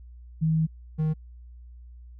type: tone pair in turn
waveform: sine / triangle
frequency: 159.5 / 156.04 Hz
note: D#3 / D#3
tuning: +43 / +5 cents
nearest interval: unison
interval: 38 cents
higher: first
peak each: -20 dBFS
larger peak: neither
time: 0.41-0.67 / 0.98-1.14 s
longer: first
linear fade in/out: 20 ms
effects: added 60 Hz sine -43 dBFS peak until 2.19 s